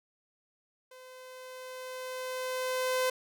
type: tone with level ramp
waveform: sawtooth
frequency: 512 Hz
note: C5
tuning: 38 cents flat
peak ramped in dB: -46 to -22 dBFS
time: 0.91-3.1 s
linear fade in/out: 5 ms
effects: none